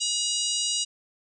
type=harmonic tone; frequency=960 Hz; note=B5; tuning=49 cents flat; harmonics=3 / 4 / 5 / 6 / 7 / 8 / 9; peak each=-30 / -31 / -32 / -33 / -33 / -34 / -35 dBFS; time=0-0.85 s; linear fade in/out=20 ms; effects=none